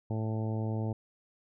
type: harmonic tone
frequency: 110 Hz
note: A2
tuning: in tune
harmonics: 1 / 2 / 3 / 4 / 5 / 6 / 7 / 8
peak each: -31 / -37 / -41 / -43 / -45 / -47 / -48 / -49 dBFS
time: 0.1-0.93 s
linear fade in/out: 5 ms
effects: none